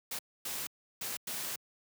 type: noise bursts at uneven times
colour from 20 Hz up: white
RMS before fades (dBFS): -38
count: 4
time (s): 0.11-0.19 / 0.45-0.67 / 1.01-1.17 / 1.27-1.56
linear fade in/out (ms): 5
effects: high-pass 100 Hz 12 dB/octave